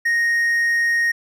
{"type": "tone", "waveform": "triangle", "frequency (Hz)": 1864.7, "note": "A#6", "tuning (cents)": 0, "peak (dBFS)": -14, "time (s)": [0.05, 1.12], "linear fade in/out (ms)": 10, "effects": []}